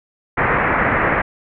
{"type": "low-pass noise", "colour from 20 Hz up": "white", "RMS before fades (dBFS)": -17, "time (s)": [0.37, 1.22], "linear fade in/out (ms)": 10, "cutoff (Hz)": 2100, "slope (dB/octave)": 48, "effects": []}